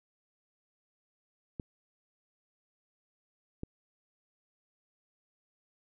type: clicks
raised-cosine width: 3 ms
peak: -24 dBFS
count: 2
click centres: 1.598 / 3.634 s
effects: none